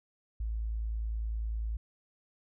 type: tone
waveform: sine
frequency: 55 Hz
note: A1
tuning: in tune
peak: -31 dBFS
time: 0.4-1.77 s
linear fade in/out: 5 ms
effects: none